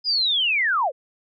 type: linear sweep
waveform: sine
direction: down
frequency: 5030 to 462.9 Hz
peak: -18 dBFS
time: 0.04-0.92 s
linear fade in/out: 50 ms
effects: none